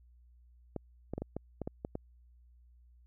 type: clicks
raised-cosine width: 2 ms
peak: -23 dBFS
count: 9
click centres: 0.763 / 1.136 / 1.18 / 1.22 / 1.366 / 1.617 / 1.675 / 1.849 / 1.954 s
effects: added 60 Hz sine -58 dBFS peak until 3.06 s